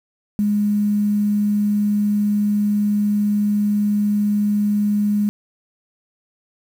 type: tone with quantisation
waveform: sine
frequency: 207 Hz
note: G#3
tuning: 5 cents flat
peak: -15 dBFS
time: 0.39-5.29 s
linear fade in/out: 0 ms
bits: 7
effects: none